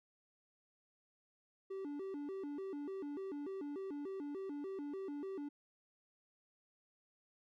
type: tone with vibrato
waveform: triangle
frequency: 334.2 Hz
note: E4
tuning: 24 cents sharp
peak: -39 dBFS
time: 1.7-5.49 s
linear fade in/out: 10 ms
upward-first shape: square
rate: 3.4 Hz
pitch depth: 250 cents each way
effects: none